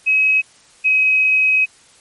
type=tone pair in turn; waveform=sine; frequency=2550 / 2538 Hz; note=D#7 / D#7; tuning=+42 / +34 cents; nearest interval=unison; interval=8 cents; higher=first; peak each=-11 / -11 dBFS; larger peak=neither; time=0.06-0.42 / 0.84-1.66 s; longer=second; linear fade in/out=20 ms; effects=white hiss -49 dBFS RMS until 2 s + MP3 48 kbps